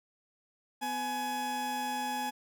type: tone pair together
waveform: 40% pulse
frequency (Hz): 250.8 / 842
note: B3 / G#5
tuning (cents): +27 / +24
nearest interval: octave + major sixth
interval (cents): 2097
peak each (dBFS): -39 / -32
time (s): 0.81-2.31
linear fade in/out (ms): 20
effects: none